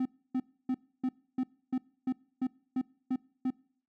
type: tone bursts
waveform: triangle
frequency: 256.9 Hz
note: C4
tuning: 32 cents flat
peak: -25 dBFS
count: 11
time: 0-3.505 s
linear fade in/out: 5 ms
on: 55 ms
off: 290 ms
effects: noise-tail reverb RT60 0.6 s tail -24 dB re dry